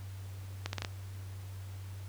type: accelerating click train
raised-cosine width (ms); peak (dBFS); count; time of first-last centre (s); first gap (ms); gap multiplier
0.2; -17; 5; 0.66-0.848; 71; 0.73
effects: added 96 Hz sine -41 dBFS peak until 2.08 s + pink hiss -56 dBFS RMS until 2.08 s